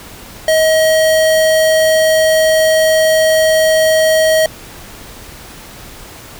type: tone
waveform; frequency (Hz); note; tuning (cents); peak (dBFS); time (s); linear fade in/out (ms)
square; 634; D#5; +32; -9; 0.48-4.46; 2
effects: pink hiss -34 dBFS RMS until 6.39 s